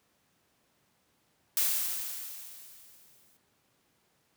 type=noise with exponential decay; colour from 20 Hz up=blue; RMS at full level=-26 dBFS; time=1.57-3.37 s; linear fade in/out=1 ms; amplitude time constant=390 ms; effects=pink hiss -71 dBFS RMS until 4.36 s + high-pass 100 Hz 12 dB/octave